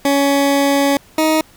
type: tone pair in turn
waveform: 20% pulse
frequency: 280 / 314.3 Hz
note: C#4 / D#4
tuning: +18 / +18 cents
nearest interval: major second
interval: 200 cents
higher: second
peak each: -7 dBFS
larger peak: neither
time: 0.05-0.97 / 1.18-1.41 s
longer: first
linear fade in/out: 2 ms
effects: pink hiss -47 dBFS RMS until 1.56 s

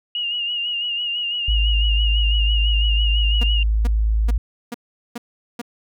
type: tone with vibrato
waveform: sine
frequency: 2857 Hz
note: F7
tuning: 39 cents sharp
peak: -21 dBFS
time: 0.15-3.63 s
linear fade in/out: 2 ms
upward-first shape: sine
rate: 6 Hz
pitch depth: 46 cents each way
type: tone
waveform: sine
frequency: 54.1 Hz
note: A1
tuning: 29 cents flat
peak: -15 dBFS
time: 1.48-4.38 s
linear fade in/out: 5 ms
type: tone bursts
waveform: sawtooth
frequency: 238.2 Hz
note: A#3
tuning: 38 cents sharp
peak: -22 dBFS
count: 6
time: 3.41-5.616 s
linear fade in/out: 5 ms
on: 26 ms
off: 410 ms
effects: none

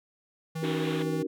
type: tone with vibrato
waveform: square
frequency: 160.8 Hz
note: E3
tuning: 43 cents flat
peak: -32 dBFS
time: 0.55-1.23 s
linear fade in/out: 10 ms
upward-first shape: triangle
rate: 18 Hz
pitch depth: 8 cents each way
type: chord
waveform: sine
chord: D# minor seventh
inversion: third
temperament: just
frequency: 280 / 311.1 / 373.4 / 466.7 Hz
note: C#4 / D#4 / F#4 / A#4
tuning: +18 / 0 / +16 / +2 cents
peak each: -34 dBFS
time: 0.62-1.27 s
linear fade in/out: 10 ms
type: band-pass noise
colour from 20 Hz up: white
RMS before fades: -40 dBFS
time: 0.63-1.03 s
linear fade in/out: 10 ms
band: 370 to 3900 Hz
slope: 96 dB/octave
effects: none

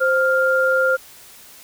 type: tone pair together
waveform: sine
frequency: 523.3 / 1399.9 Hz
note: C5 / F6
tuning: 0 / +4 cents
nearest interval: octave + perfect fourth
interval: 1704 cents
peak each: -17 dBFS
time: 0-0.97 s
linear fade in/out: 20 ms
effects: white hiss -44 dBFS RMS until 1.63 s

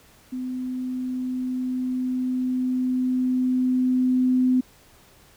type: tone with level ramp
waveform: sine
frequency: 254.4 Hz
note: C4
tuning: 48 cents flat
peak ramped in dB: -27 to -16 dBFS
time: 0.32-4.61 s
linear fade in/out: 10 ms
effects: pink hiss -54 dBFS RMS until 5.36 s

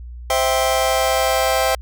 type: chord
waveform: sawtooth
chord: C major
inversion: none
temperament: just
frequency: 523.3 / 654.1 / 784.9 Hz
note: C5 / E5 / G5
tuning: 0 / -14 / +2 cents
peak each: -16 dBFS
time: 0.3-1.75 s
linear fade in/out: 2 ms
effects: added 60 Hz sine -31 dBFS peak until 1.81 s

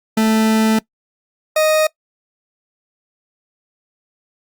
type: tone pair in turn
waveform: 40% pulse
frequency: 220 / 622.3 Hz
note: A3 / D#5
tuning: 0 / 0 cents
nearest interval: octave + tritone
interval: 1800 cents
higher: second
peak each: -11 dBFS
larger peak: neither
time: 0.17-0.79 / 1.56-1.87 s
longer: first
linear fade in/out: 5 ms
effects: noise-tail reverb RT60 0.1 s tail -22 dB re dry + Opus 48 kbps

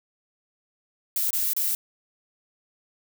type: noise with dropouts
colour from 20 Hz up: violet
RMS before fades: -25 dBFS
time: 1.16-1.75 s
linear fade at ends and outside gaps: 2 ms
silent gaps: 1.306-1.33 / 1.534-1.565 s
effects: none

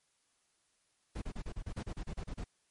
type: noise bursts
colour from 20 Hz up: brown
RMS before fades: -39 dBFS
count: 13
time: 1.15-2.443 s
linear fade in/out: 10 ms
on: 69 ms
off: 33 ms
effects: white hiss -75 dBFS RMS until 2.7 s + MP3 48 kbps

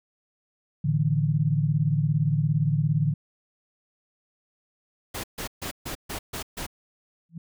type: chord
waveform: sine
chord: A suspended fourth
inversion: none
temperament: equal with one note detuned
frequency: 110 / 147.43 / 164.81 Hz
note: A2 / D3 / E3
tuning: 0 / +7 / 0 cents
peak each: -28 / -22 / -27 dBFS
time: 0.84-3.14 s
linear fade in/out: 10 ms
type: noise bursts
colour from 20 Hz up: pink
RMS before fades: -33 dBFS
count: 7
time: 5.14-6.666 s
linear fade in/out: 10 ms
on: 98 ms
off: 140 ms
type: tone with exponential growth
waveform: sine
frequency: 165.9 Hz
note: E3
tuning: 11 cents sharp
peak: -31 dBFS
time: 7.29-7.38 s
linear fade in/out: 5 ms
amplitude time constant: 19 ms
effects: none

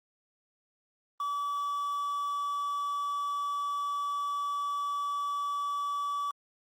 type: tone with quantisation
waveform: triangle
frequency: 1148 Hz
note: D6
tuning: 40 cents flat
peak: -28 dBFS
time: 1.2-6.31 s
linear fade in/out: 2 ms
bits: 9
effects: Opus 32 kbps

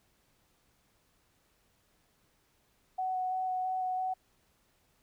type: tone with vibrato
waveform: sine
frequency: 744 Hz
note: F#5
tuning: 9 cents sharp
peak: -30 dBFS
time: 2.98-4.14 s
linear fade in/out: 10 ms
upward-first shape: square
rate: 3 Hz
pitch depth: 9 cents each way
effects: pink hiss -71 dBFS RMS until 5.02 s

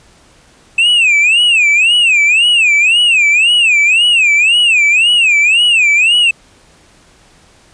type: tone with vibrato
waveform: triangle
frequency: 2600 Hz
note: E7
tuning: 24 cents flat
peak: -5 dBFS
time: 0.78-6.31 s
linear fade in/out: 5 ms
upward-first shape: sine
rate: 1.9 Hz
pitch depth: 210 cents each way
effects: pink hiss -46 dBFS RMS until 7.73 s + resampled to 22050 Hz

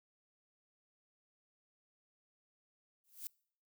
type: noise with exponential growth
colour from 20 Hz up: violet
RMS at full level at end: -40 dBFS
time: 3.04-3.27 s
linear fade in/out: 0 ms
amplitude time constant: 49 ms
effects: noise-tail reverb RT60 0.6 s tail -26 dB re dry

